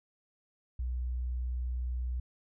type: tone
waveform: sine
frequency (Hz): 61.74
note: B1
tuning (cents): 0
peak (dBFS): -31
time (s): 0.79-2.2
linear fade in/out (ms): 5
effects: none